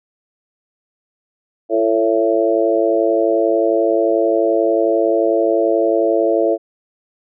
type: harmonic tone with a mistuned harmonic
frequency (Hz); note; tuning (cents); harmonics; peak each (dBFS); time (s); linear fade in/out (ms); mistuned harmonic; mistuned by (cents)
111.3; A2; +20; 3 / 4 / 5 / 6; -18 / -18 / -18 / -18; 1.69-6.58; 50; 3; +23
effects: none